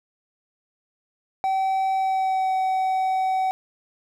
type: tone with pitch glide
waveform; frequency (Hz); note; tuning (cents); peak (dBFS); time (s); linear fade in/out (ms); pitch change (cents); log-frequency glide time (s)
triangle; 767 to 756.4; G5 to F#5; -38 to +38; -18; 1.44-3.51; 0; -24; 1.94-2.54
effects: none